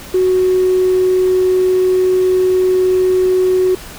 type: tone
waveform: triangle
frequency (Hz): 370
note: F#4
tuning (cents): 0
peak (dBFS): -6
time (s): 0.14-3.75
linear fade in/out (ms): 5
effects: tanh soft clip ceiling -7 dBFS + pink hiss -33 dBFS RMS until 3.98 s